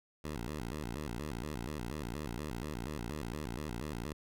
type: tone with vibrato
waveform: 10% pulse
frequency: 66.3 Hz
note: C2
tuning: 23 cents sharp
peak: -30 dBFS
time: 0.24-4.13 s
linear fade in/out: 5 ms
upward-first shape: square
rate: 4.2 Hz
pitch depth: 230 cents each way
effects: none